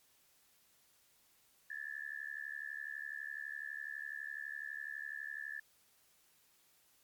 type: tone with amplitude modulation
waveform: sine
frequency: 1735 Hz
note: A6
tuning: 25 cents flat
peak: -37 dBFS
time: 1.7-5.6 s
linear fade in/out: 5 ms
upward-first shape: sine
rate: 72 Hz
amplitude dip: 100%
effects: white hiss -70 dBFS RMS until 7.03 s + MP3 96 kbps